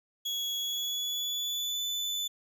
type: tone with pitch glide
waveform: 35% pulse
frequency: 3349 to 3499 Hz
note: G#7 to A7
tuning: +14 to -10 cents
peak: -29 dBFS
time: 0.25-2.28 s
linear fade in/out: 10 ms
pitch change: +76 cents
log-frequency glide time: 0.58-1.83 s
effects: none